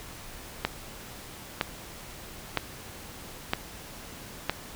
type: click train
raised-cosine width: 0.3 ms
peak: -8 dBFS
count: 5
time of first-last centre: 0.65-4.496 s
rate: 1.04 Hz
effects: pink hiss -44 dBFS RMS until 4.75 s